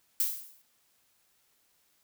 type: noise with exponential decay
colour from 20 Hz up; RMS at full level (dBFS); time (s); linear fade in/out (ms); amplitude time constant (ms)
violet; -25; 0.2-0.62; 1; 90
effects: white hiss -70 dBFS RMS until 2.03 s